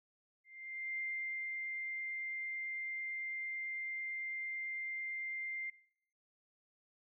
sine tone with ADSR envelope, 2097 Hz, C7, 3 cents sharp, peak -37 dBFS, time 0.44-5.7 s, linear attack 530 ms, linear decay 490 ms, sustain -2 dB, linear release 4 ms, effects noise-tail reverb RT60 0.7 s tail -20 dB re dry

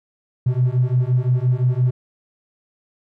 triangle beating tone pair, 122.9 / 128.7 Hz, B2 / C3, -8 / -28 cents, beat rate 5.8 Hz, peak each -15 dBFS, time 0.46-1.91 s, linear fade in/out 10 ms, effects tanh soft clip ceiling -10 dBFS

